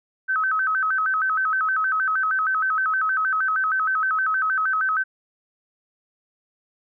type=tone with vibrato; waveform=sine; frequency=1402 Hz; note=F6; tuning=6 cents sharp; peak=-19 dBFS; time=0.28-5.04 s; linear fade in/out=20 ms; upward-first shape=square; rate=6.4 Hz; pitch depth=160 cents each way; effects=none